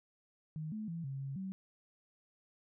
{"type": "tone with pitch steps", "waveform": "sine", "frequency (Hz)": [155.8, 215.5, 167, 135.9, 136.7, 190.7], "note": ["D#3", "A3", "E3", "C#3", "C#3", "G3"], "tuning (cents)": [3, -36, 23, -34, -24, -47], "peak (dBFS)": -38, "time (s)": [0.56, 1.52], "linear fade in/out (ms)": 0, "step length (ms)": 160, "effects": []}